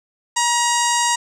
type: tone with low-pass filter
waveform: sawtooth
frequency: 951 Hz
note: A#5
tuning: 34 cents sharp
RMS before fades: -18 dBFS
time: 0.36-1.16 s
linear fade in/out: 10 ms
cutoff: 7500 Hz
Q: 4.4
effects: none